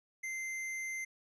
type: tone with hard clipping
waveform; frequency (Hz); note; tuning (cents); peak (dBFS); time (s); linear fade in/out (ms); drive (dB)
sine; 2080; C7; -11; -38; 0.23-1.05; 10; 17
effects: resampled to 22050 Hz